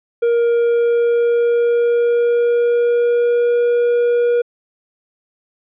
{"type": "tone with pitch glide", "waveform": "triangle", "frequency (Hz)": [470, 478.8], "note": ["A#4", "A#4"], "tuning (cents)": [14, 46], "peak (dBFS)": -10, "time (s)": [0.22, 4.42], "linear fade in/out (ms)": 10, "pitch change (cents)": 32, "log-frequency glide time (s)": [0.45, 3.65], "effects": ["resampled to 8000 Hz"]}